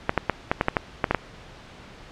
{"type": "clicks", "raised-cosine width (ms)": 0.5, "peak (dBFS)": -4, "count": 10, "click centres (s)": [0.094, 0.177, 0.297, 0.515, 0.611, 0.684, 0.768, 1.042, 1.11, 1.147], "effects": ["pink hiss -45 dBFS RMS until 2.11 s", "low-pass 4000 Hz 12 dB/octave"]}